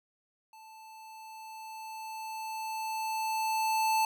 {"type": "tone with level ramp", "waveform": "square", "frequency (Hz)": 880, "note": "A5", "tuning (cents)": 0, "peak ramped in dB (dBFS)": [-51, -25], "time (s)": [0.53, 4.05], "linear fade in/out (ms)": 2, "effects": []}